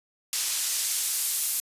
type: noise with band-pass filter sweep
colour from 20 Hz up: white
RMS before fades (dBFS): -28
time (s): 0.33-1.6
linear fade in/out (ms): 0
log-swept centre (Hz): 5900 to 11000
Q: 0.72
effects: resampled to 32000 Hz